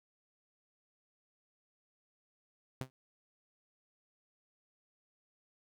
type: tone with exponential decay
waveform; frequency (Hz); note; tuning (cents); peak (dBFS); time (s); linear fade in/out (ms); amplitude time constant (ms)
sawtooth; 130; C3; -11; -30; 2.81-2.9; 0; 19
effects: none